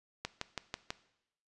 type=click train; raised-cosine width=0.2 ms; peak=-18 dBFS; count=5; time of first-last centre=0.25-0.905 s; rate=6.11 Hz; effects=noise-tail reverb RT60 0.8 s tail -17 dB re dry + resampled to 24000 Hz